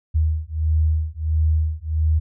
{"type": "beating tone pair", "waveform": "sine", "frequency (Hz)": [77.78, 79.28], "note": ["D#2", "D#2"], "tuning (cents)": [0, 33], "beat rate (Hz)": 1.5, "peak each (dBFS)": -20, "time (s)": [0.14, 2.2], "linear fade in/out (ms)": 20, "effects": []}